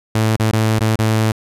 sawtooth tone with dropouts, 110 Hz, A2, in tune, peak -9 dBFS, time 0.15-1.32 s, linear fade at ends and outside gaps 5 ms, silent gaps 0.364-0.397 / 0.513-0.53 / 0.792-0.807 / 0.958-0.989 s, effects resampled to 32000 Hz

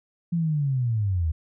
sine linear sweep, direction down, 173.5 to 75.3 Hz, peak -21 dBFS, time 0.32-1.32 s, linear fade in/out 10 ms, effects none

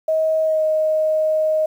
sine tone with pitch glide, 634 to 624.5 Hz, D#5 to D#5, +32 to +6 cents, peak -15 dBFS, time 0.08-1.66 s, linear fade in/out 5 ms, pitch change -26 cents, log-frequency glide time 0.43-0.63 s, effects 8-bit

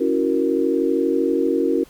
sine chord, F# dominant seventh, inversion second, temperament equal, 277.2 / 329.6 / 370 / 466.2 Hz, C#4 / E4 / F#4 / A#4, 0 / 0 / 0 / 0 cents, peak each -22 dBFS, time 0-1.84 s, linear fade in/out 10 ms, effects pink hiss -50 dBFS RMS until 1.89 s

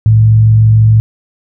sine tone with frequency modulation, 110 Hz, A2, in tune, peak -3 dBFS, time 0.06-1 s, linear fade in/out 0 ms, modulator 46.2 Hz, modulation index 0.26, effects none

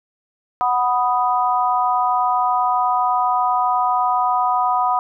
sine chord, B major, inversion second, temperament equal, 740 / 987.8 / 1244.5 Hz, F#5 / B5 / D#6, 0 / 0 / 0 cents, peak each -19 / -19 / -21 dBFS, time 0.61-4.99 s, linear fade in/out 0 ms, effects none

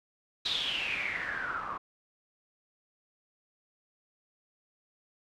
white noise with low-pass filter sweep, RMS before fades -34 dBFS, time 0.45-1.78 s, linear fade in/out 10 ms, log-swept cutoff 3900 to 1100 Hz, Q 9.7, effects none

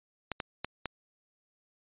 clicks, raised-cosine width 0.3 ms, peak -17 dBFS, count 4, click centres 0.317 / 0.402 / 0.646 / 0.857 s, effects resampled to 8000 Hz

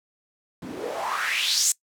white noise with band-pass filter sweep, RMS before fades -26 dBFS, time 0.62-1.72 s, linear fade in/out 2 ms, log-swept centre 210 to 7900 Hz, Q 4.2, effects noise-tail reverb RT60 0.1 s tail -21 dB re dry

